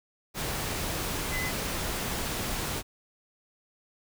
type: tone in noise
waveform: sine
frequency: 2023 Hz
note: B6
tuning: 41 cents sharp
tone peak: -32 dBFS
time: 1.3-1.52 s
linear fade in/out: 50 ms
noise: pink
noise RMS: -32 dBFS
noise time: 0.34-2.83 s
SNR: -3 dB
effects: none